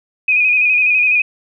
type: tone with vibrato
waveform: sine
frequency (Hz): 2484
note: D#7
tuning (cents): -3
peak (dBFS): -10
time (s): 0.28-1.22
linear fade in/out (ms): 5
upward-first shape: square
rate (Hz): 12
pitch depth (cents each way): 33
effects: none